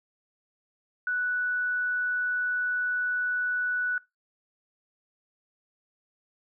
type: tone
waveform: sine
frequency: 1480 Hz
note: F#6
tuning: in tune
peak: -25 dBFS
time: 1.07-3.98 s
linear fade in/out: 2 ms
effects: noise-tail reverb RT60 0.2 s tail -21 dB re dry